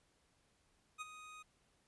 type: tone with ADSR envelope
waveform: 25% pulse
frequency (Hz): 1247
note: D#6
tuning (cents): +3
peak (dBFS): -37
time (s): 0.98-1.43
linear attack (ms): 33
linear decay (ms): 23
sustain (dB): -11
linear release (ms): 12
effects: pink hiss -75 dBFS RMS until 1.87 s + resampled to 24000 Hz